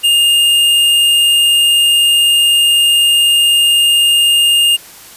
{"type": "tone", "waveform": "square", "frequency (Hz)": 2824, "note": "F7", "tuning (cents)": 19, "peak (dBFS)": -8, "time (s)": [0.03, 4.77], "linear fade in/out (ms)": 20, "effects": ["white hiss -36 dBFS RMS until 5.16 s", "resampled to 32000 Hz"]}